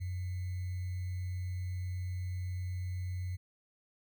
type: tone with sample-and-hold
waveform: sine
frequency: 90.8 Hz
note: F#2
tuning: 32 cents flat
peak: -34 dBFS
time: 0-3.37 s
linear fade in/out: 20 ms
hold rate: 2100 Hz
effects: none